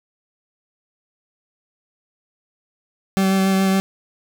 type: tone with vibrato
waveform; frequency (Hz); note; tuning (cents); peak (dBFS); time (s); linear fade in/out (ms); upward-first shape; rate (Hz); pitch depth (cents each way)
40% pulse; 192; G3; -36; -14; 3.17-3.8; 0; sine; 7.1; 12
effects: none